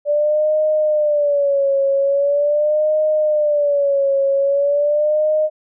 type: tone with vibrato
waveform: sine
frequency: 582 Hz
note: D5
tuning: 16 cents flat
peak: -13 dBFS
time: 0.05-5.5 s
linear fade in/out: 50 ms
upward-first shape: sine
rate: 0.42 Hz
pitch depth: 100 cents each way
effects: none